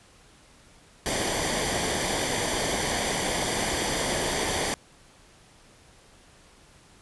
pink noise with comb filter, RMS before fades -27 dBFS, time 1.06-4.74 s, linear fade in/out 0 ms, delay 0.75 ms, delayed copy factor -0.6, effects pink hiss -55 dBFS RMS until 7.01 s + resampled to 24000 Hz

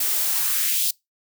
blue noise with high-pass filter sweep, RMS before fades -22 dBFS, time 0-0.91 s, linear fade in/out 5 ms, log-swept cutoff 230 to 4200 Hz, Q 1.9, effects noise-tail reverb RT60 0.2 s tail -25 dB re dry

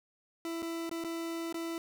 40% pulse tone with dropouts, 332.1 Hz, E4, 13 cents sharp, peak -34 dBFS, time 0.45-1.78 s, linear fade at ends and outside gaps 1 ms, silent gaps 0.622-0.627 / 0.894-0.913 / 1.039-1.046 / 1.526-1.543 s, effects 12-bit

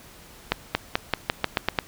accelerating click train, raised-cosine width 0.3 ms, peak -4 dBFS, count 9, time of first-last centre 0.52-1.788 s, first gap 230 ms, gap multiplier 0.89, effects pink hiss -48 dBFS RMS until 1.87 s

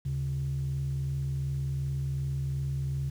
sine tone pair together, 73.7 / 136.42 Hz, D2 / C#3, +7 / -27 cents, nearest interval major seventh, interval 1066 cents, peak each -34 / -28 dBFS, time 0.05-3.1 s, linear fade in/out 10 ms, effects tanh soft clip ceiling -24 dBFS + 9-bit

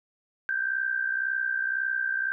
sine tone with amplitude modulation, 1568 Hz, G6, in tune, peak -22 dBFS, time 0.49-2.32 s, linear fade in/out 0 ms, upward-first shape sine, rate 61.9 Hz, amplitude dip 70%, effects none

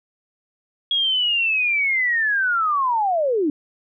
sine linear sweep, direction down, 3322 to 277.2 Hz, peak -17 dBFS, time 0.91-3.5 s, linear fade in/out 2 ms, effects none

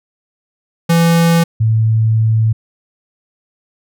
square / sine tone pair in turn, 167.7 / 111.04 Hz, E3 / A2, +30 / +16 cents, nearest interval perfect fifth, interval 714 cents, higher first, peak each -9 dBFS, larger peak neither, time 0.89-1.44 / 1.6-2.53 s, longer second, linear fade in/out 10 ms, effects none

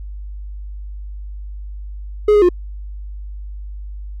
triangle tone with pitch steps, 420.2 / 415 / 355.9 Hz, G#4 / G#4 / F4, +20 / -1 / +33 cents, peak -6 dBFS, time 2.28-2.49 s, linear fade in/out 5 ms, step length 70 ms, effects added 50 Hz sine -27 dBFS peak until 4.2 s

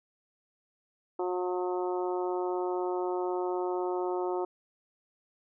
harmonic tone, 180.8 Hz, F#3, 40 cents flat, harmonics 2 / 3 / 4 / 5 / 6 / 7, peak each -30 / -39 / -37 / -38 / -45 / -45 dBFS, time 1.19-4.45 s, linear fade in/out 5 ms, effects none

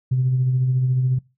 sine tone with tremolo, 128.4 Hz, C3, 32 cents flat, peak -14 dBFS, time 0.11-1.19 s, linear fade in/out 10 ms, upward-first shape sine, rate 14 Hz, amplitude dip 35%, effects noise-tail reverb RT60 0.3 s tail -24 dB re dry + tanh soft clip ceiling -11 dBFS

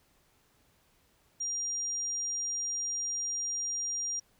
sine tone, 5700 Hz, F8, 34 cents sharp, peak -31 dBFS, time 1.4-4.2 s, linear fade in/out 10 ms, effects pink hiss -68 dBFS RMS until 4.39 s

